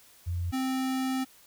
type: tone pair in turn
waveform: sine / square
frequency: 87.3 / 261.6 Hz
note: F2 / C4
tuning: 0 / 0 cents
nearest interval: octave + perfect fifth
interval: 1900 cents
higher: second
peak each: -28 dBFS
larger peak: neither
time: 0.26-0.52 / 0.52-1.25 s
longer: second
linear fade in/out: 20 ms
effects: white hiss -57 dBFS RMS until 1.46 s